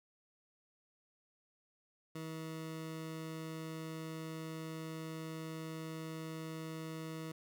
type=tone; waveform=20% pulse; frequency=160 Hz; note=D#3; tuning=49 cents sharp; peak=-37 dBFS; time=2.15-7.32 s; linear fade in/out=5 ms; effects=none